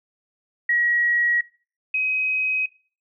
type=tone pair in turn; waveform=sine; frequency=1908 / 2529 Hz; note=A#6 / D#7; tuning=+40 / +28 cents; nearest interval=perfect fourth; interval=488 cents; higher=second; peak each=-17 / -19 dBFS; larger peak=first; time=0.69-1.41 / 1.94-2.66 s; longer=neither; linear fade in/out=5 ms; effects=noise-tail reverb RT60 0.4 s tail -22 dB re dry